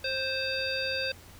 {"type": "harmonic tone with a mistuned harmonic", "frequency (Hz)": 524, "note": "C5", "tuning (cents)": 2, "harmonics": [1, 3, 5, 7, 9], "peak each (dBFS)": [-34, -35, -34, -37, -35], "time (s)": [0.04, 1.12], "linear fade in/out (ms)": 5, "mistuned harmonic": 1, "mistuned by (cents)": 19, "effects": ["added 89 Hz sine -52 dBFS peak until 1.39 s", "pink hiss -52 dBFS RMS until 1.39 s"]}